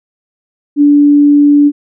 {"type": "tone", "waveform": "sine", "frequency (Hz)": 290, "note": "D4", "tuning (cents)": -22, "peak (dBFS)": -3, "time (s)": [0.76, 1.72], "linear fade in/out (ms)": 50, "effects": []}